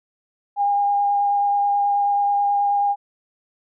sine tone with vibrato, 810 Hz, G#5, 43 cents flat, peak -16 dBFS, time 0.56-2.96 s, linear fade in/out 50 ms, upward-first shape sine, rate 9.3 Hz, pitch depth 10 cents each way, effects none

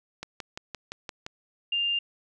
click train, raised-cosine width 0.2 ms, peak -18 dBFS, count 7, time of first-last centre 0.23-1.264 s, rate 5.8 Hz
sine tone, 2800 Hz, F7, 4 cents sharp, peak -24 dBFS, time 1.72-1.99 s, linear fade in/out 5 ms
effects none

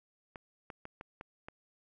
clicks, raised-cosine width 0.5 ms, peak -29 dBFS, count 6, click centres 0.358 / 0.702 / 0.854 / 1.011 / 1.211 / 1.485 s, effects none

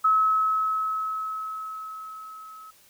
sine tone with level ramp, 1289 Hz, E6, 39 cents flat, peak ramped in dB -16 to -42 dBFS, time 0.04-2.71 s, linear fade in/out 10 ms, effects white hiss -57 dBFS RMS until 2.89 s

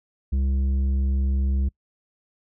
sine tone with tanh clipping, 67.1 Hz, C2, 44 cents sharp, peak -21 dBFS, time 0.32-1.69 s, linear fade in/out 10 ms, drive 8 dB, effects noise-tail reverb RT60 0.1 s tail -25 dB re dry

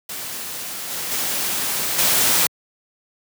white noise with level steps, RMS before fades -30 / -27 / -23 / -17 dBFS, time 0.09-2.47 s, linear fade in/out 5 ms, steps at 0.9 / 1.11 / 1.98 s, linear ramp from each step 10 ms, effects high-pass 100 Hz 12 dB/octave

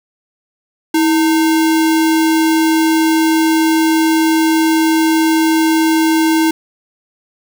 sine tone with sample-and-hold, 321.6 Hz, E4, 43 cents flat, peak -9 dBFS, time 0.94-6.51 s, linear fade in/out 5 ms, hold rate 1225 Hz, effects none

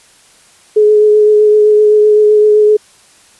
sine tone with vibrato, 423.3 Hz, G#4, 33 cents sharp, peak -4 dBFS, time 0.76-2.77 s, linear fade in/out 10 ms, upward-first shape triangle, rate 7.8 Hz, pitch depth 19 cents each way, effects white hiss -45 dBFS RMS until 3.39 s + resampled to 24000 Hz

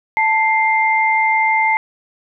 sine tone pair together, 882 / 2098 Hz, A5 / C7, +4 / +4 cents, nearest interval octave + minor third, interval 1500 cents, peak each -15 dBFS, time 0.17-1.77 s, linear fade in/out 0 ms, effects none

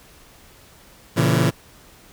sawtooth chord, A# diminished, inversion none, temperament just, 116.54 / 139.85 / 167.82 Hz, A#2 / C#3 / E3, 0 / +16 / +31 cents, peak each -16 dBFS, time 1.16-1.51 s, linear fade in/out 20 ms, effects pink hiss -49 dBFS RMS until 2.12 s

